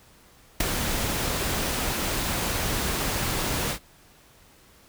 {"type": "noise with ADSR envelope", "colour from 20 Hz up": "pink", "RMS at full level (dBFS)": -19, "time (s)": [0.6, 3.79], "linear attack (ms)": 6, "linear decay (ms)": 9, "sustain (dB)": -8, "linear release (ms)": 79, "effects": ["pink hiss -55 dBFS RMS until 4.88 s"]}